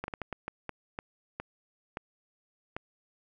slowing click train, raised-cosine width 0.5 ms, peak -20 dBFS, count 11, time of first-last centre 0.04-2.765 s, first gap 41 ms, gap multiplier 1.39, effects none

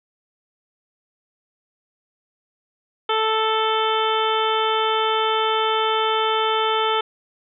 harmonic tone, 440 Hz, A4, in tune, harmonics 1 / 2 / 3 / 4 / 5 / 6 / 7 / 8, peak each -23 / -23 / -23 / -34 / -32 / -36 / -27 / -30 dBFS, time 3.09-7.01 s, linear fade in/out 5 ms, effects none

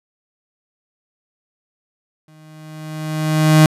35% pulse tone with exponential growth, 155.56 Hz, D#3, in tune, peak -4 dBFS, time 2.28-3.66 s, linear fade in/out 2 ms, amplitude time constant 300 ms, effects resampled to 32000 Hz

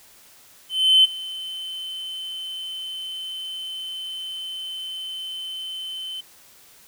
triangle tone with ADSR envelope, 3064 Hz, G7, 40 cents flat, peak -7 dBFS, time 0.69-6.21 s, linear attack 350 ms, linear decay 19 ms, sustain -21 dB, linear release 9 ms, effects tanh soft clip ceiling -7 dBFS + white hiss -51 dBFS RMS until 6.87 s

